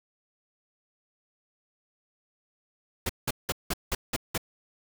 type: noise bursts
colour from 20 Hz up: pink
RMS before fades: -28 dBFS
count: 7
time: 3.06-4.378 s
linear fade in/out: 5 ms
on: 34 ms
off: 180 ms
effects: none